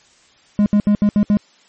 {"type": "tone bursts at uneven times", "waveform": "triangle", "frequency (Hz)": 206.7, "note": "G#3", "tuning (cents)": -8, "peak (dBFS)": -8, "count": 6, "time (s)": [[0.59, 0.66], [0.73, 0.8], [0.87, 0.95], [1.02, 1.09], [1.16, 1.23], [1.3, 1.37]], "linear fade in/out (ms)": 0, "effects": ["white hiss -52 dBFS RMS until 1.68 s", "MP3 32 kbps"]}